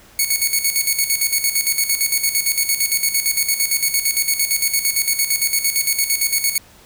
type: tone with tremolo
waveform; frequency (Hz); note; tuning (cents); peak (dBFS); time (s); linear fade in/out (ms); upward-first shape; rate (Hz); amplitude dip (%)
5% pulse; 2217; C#7; 0; -4; 0.19-6.58; 2; square; 8.8; 65
effects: pink hiss -47 dBFS RMS until 6.85 s